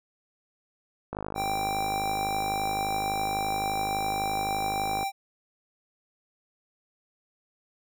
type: click train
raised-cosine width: 1 ms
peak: -19 dBFS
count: 203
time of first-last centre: 1.13-5.03 s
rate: 51.8 Hz
type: tone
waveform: square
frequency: 784 Hz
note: G5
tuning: in tune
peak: -28 dBFS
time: 1.35-5.12 s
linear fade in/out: 50 ms
effects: none